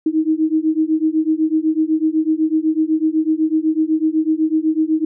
sine beating tone pair, 311.1 / 319.1 Hz, D#4 / D#4, 0 / +44 cents, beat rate 8 Hz, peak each -17 dBFS, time 0.06-5.05 s, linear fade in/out 5 ms, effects none

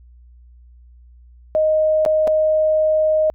sine tone with dropouts, 622.3 Hz, D#5, in tune, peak -13 dBFS, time 1.55-3.3 s, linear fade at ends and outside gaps 0 ms, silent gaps 2.051-2.061 / 2.273-2.277 s, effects added 60 Hz sine -43 dBFS peak until 3.34 s

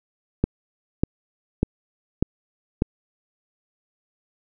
click train, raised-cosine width 3 ms, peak -5 dBFS, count 5, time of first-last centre 0.44-2.821 s, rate 1.68 Hz, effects none

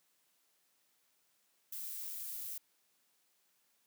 violet noise, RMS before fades -43 dBFS, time 1.72-2.58 s, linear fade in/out 5 ms, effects white hiss -75 dBFS RMS until 3.86 s + high-pass 150 Hz 12 dB/octave

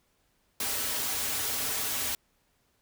white noise with comb filter, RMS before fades -31 dBFS, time 0.6-2.15 s, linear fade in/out 2 ms, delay 5.7 ms, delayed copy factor -0.75, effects pink hiss -71 dBFS RMS until 2.81 s

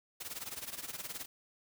white noise with tremolo, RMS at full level -40 dBFS, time 0.2-1.26 s, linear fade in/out 10 ms, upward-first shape sine, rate 19 Hz, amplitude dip 80%, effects none

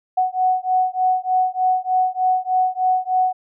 sine beating tone pair, 740 / 743.3 Hz, F#5 / F#5, 0 / +8 cents, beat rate 3.3 Hz, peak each -19 / -19 dBFS, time 0.17-3.33 s, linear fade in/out 10 ms, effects none

